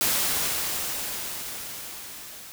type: noise with level ramp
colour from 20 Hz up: white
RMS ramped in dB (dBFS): -23 to -43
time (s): 0.01-2.52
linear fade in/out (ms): 0
effects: none